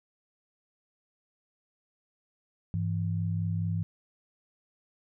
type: tone pair together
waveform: sine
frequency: 101.03 / 165.7 Hz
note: G#2 / E3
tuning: -47 / +9 cents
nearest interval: major sixth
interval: 856 cents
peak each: -29 / -31 dBFS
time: 2.74-3.83 s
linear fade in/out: 0 ms
effects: none